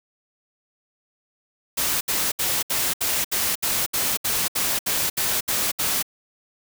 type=noise bursts; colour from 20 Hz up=white; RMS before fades=-23 dBFS; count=14; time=1.77-6.027 s; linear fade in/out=10 ms; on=240 ms; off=69 ms; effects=none

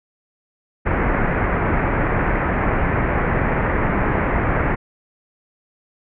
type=low-pass noise; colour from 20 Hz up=pink; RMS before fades=-19 dBFS; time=0.85-4.76 s; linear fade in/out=20 ms; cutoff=2200 Hz; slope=48 dB/octave; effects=none

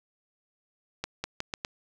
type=accelerating click train; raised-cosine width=0.2 ms; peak=-14 dBFS; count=5; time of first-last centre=1.04-1.649 s; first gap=200 ms; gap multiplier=0.82; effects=none

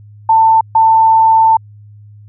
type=tone bursts at uneven times; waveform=sine; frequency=892 Hz; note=A5; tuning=23 cents sharp; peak=-5 dBFS; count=2; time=0.29-0.61 / 0.75-1.57 s; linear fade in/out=5 ms; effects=added 104 Hz sine -35 dBFS peak until 2.28 s

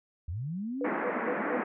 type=linear sweep; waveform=sine; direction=up; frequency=73 to 311.1 Hz; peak=-32 dBFS; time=0.28-0.89 s; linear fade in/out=5 ms
type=tone bursts; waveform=sine; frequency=493 Hz; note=B4; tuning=3 cents flat; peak=-30 dBFS; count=4; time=0.81-1.564 s; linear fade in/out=2 ms; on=61 ms; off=170 ms
type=band-pass noise; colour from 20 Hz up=pink; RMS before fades=-32 dBFS; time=0.84-1.64 s; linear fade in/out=10 ms; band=200 to 2100 Hz; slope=48 dB/octave
effects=none

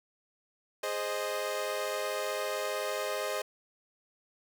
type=chord; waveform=sawtooth; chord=Ab major; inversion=none; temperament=equal with one note detuned; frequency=415.3 / 523.3 / 618.7 Hz; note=Ab4 / C5 / Eb5; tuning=0 / 0 / -10 cents; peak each=-34 / -32 / -31 dBFS; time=0.83-3.42 s; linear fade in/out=5 ms; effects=none

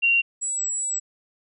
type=tone pair in turn; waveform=sine; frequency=2758 / 7801 Hz; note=F7 / B8; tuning=-22 / -22 cents; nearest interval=octave + tritone; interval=1800 cents; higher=second; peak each=-16 / -24 dBFS; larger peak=first; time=0.02-0.22 / 0.41-1 s; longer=second; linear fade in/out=20 ms; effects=none

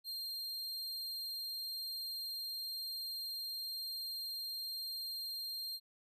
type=tone; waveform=45% pulse; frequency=4193 Hz; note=C8; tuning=3 cents sharp; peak=-39 dBFS; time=0.04-5.8 s; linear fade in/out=50 ms; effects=resampled to 32000 Hz

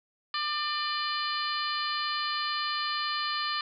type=harmonic tone with a mistuned harmonic; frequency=597 Hz; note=D5; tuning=28 cents sharp; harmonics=2 / 3 / 4 / 5 / 6 / 7 / 8; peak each=-32 / -36 / -41 / -37 / -41 / -35 / -39 dBFS; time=0.34-3.61 s; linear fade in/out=2 ms; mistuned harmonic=6; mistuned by=-18 cents; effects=none

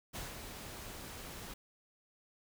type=noise with ADSR envelope; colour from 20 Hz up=pink; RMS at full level=-42 dBFS; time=0.13-1.54 s; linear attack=27 ms; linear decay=180 ms; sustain=-5 dB; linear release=6 ms; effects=none

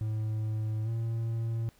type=tone with pitch glide; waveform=triangle; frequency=108.7 to 114.17 Hz; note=A2 to A#2; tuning=-21 to -36 cents; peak=-27 dBFS; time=0.01-1.69 s; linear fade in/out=0 ms; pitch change=+85 cents; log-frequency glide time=0.84-0.89 s; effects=pink hiss -64 dBFS RMS until 1.79 s

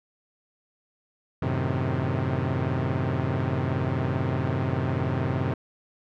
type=chord; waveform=sawtooth; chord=F# diminished seventh; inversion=none; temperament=equal; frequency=92.5 / 110 / 130.81 / 155.56 Hz; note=F#2 / A2 / C3 / Eb3; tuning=0 / 0 / 0 / 0 cents; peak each=-26 / -28 / -23 / -28 dBFS; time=1.42-5.54 s; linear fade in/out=5 ms; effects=low-pass 2000 Hz 12 dB/octave

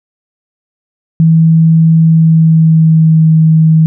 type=tone with pitch glide; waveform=sine; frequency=162.3 to 159.33 Hz; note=E3 to D#3; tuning=-27 to +41 cents; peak=-3 dBFS; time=1.2-3.86 s; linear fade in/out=0 ms; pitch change=-32 cents; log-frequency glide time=2.01-3.29 s; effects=none

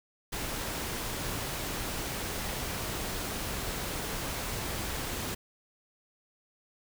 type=noise; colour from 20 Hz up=pink; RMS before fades=-35 dBFS; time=0.32-5.35 s; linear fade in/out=10 ms; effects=none

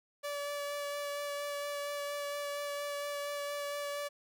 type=tone with vibrato; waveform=sawtooth; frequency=576 Hz; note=D5; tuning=34 cents flat; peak=-32 dBFS; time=0.23-4.09 s; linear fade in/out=20 ms; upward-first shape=sine; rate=4.3 Hz; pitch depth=11 cents each way; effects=none

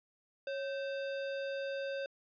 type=tone with sample-and-hold; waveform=sine; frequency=550 Hz; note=C#5; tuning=14 cents flat; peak=-35 dBFS; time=0.47-2.06 s; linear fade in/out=2 ms; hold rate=2100 Hz; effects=resampled to 11025 Hz

